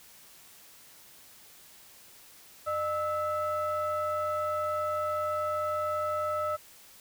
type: ring-modulated tone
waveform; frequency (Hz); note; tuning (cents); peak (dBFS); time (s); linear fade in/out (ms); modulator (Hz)
triangle; 349.2; F4; 0; -23; 2.66-6.57; 20; 956
effects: white hiss -54 dBFS RMS until 7 s